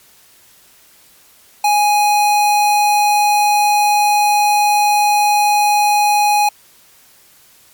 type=tone; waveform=square; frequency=830.6 Hz; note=G#5; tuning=in tune; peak=-11 dBFS; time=1.64-6.49 s; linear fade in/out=5 ms; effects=white hiss -48 dBFS RMS until 7.73 s + MP3 96 kbps